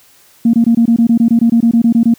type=tone bursts; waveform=sine; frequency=231.8 Hz; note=A#3; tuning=10 cents flat; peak=-5 dBFS; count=16; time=0.45-2.14 s; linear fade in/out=5 ms; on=85 ms; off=22 ms; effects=tanh soft clip ceiling -1 dBFS + white hiss -47 dBFS RMS until 2.18 s